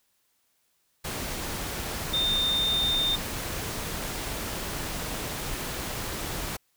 sine tone in noise, 3628 Hz, A#7, 48 cents flat, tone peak -23 dBFS, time 2.13-3.16 s, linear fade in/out 10 ms, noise pink, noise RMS -33 dBFS, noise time 1.04-6.57 s, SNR +7 dB, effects white hiss -71 dBFS RMS until 6.76 s

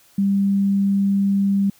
sine tone, 197.9 Hz, G3, 17 cents sharp, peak -15 dBFS, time 0.18-1.7 s, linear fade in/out 5 ms, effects white hiss -54 dBFS RMS until 1.79 s

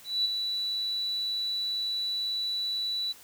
sine tone with ADSR envelope, 3951 Hz, B7, in tune, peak -22 dBFS, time 0.04-3.13 s, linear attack 210 ms, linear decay 14 ms, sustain -6 dB, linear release 19 ms, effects white hiss -52 dBFS RMS until 3.23 s

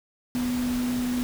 sine tone in noise, 247 Hz, B3, in tune, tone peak -24 dBFS, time 0.35-1.23 s, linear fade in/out 0 ms, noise pink, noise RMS -36 dBFS, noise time 0.35-1.23 s, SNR +9 dB, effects none

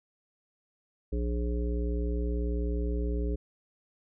harmonic tone, 59.3 Hz, A#1, 30 cents sharp, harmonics 1 / 3 / 5 / 7 / 9, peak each -28 / -39 / -38 / -37 / -45 dBFS, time 1.12-3.36 s, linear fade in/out 10 ms, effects none

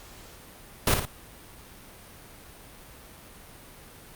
pink noise with echo, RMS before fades -21 dBFS, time 0.87-0.94 s, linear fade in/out 2 ms, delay 56 ms, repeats 2, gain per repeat -6 dB, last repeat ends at 1.052 s, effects pink hiss -48 dBFS RMS until 4.15 s + Opus 48 kbps

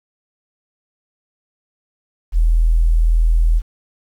sine tone, 40.88 Hz, E1, 14 cents flat, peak -10 dBFS, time 2.32-3.62 s, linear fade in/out 50 ms, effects 8-bit

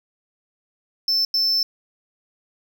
triangle tone bursts at uneven times, 5300 Hz, E8, 9 cents sharp, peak -16 dBFS, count 2, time 1.08-1.25 / 1.34-1.63 s, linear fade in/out 2 ms, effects none

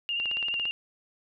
sine tone with vibrato, 2800 Hz, F7, 4 cents sharp, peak -27 dBFS, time 0.09-0.71 s, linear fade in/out 0 ms, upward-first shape sine, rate 14 Hz, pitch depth 32 cents each way
click train, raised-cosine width 0.3 ms, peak -24 dBFS, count 9, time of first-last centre 0.2-0.655 s, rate 17.6 Hz
effects none

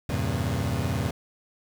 30% pulse chord, E diminished seventh, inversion none, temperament equal with one note detuned, 82.41 / 98 / 116.54 / 136.05 Hz, E2 / G2 / Bb2 / Db3, 0 / 0 / 0 / -32 cents, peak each -28 dBFS, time 0.09-1.11 s, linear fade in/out 5 ms, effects 9-bit

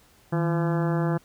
harmonic tone with a mistuned harmonic, 170.1 Hz, F3, 45 cents flat, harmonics 1 / 2 / 3 / 4 / 5 / 6 / 7 / 8 / 9 / 10, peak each -23 / -29 / -33 / -35 / -37 / -39 / -40 / -41 / -42 / -43 dBFS, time 0.32-1.18 s, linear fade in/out 10 ms, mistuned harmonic 1, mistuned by -110 cents, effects pink hiss -58 dBFS RMS until 1.24 s

